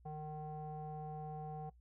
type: tone with low-pass filter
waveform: square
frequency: 152.8 Hz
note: D#3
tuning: 31 cents flat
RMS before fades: -45 dBFS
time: 0.05-1.7 s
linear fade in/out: 10 ms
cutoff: 730 Hz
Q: 5.3
effects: noise-tail reverb RT60 0.1 s tail -20 dB re dry + added 60 Hz sine -61 dBFS peak until 1.8 s